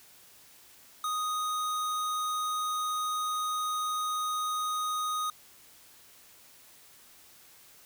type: tone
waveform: square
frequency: 1244.5 Hz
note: D#6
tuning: in tune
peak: -30 dBFS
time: 1.04-5.3 s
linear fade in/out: 2 ms
effects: white hiss -56 dBFS RMS until 7.85 s